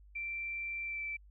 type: tone with pitch glide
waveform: sine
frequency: 2349 to 2327 Hz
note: D7 to D7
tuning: 0 to -17 cents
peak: -36 dBFS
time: 0.15-1.17 s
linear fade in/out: 10 ms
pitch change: -17 cents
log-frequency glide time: 0.84-1.01 s
effects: added 50 Hz sine -55 dBFS peak until 1.3 s